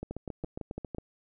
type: two click trains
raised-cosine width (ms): 2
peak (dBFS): -23 / -23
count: 8 / 6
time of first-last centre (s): 0.03-0.984 / 0.11-0.948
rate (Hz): 7.34 / 5.97
effects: none